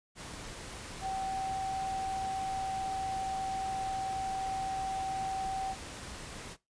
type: tone in noise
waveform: sine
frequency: 768 Hz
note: G5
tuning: 36 cents flat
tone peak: -32 dBFS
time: 1.01-5.76 s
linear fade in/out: 50 ms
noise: pink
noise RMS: -44 dBFS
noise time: 0.15-6.57 s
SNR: +9 dB
effects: noise-tail reverb RT60 0.2 s tail -19 dB re dry + resampled to 22050 Hz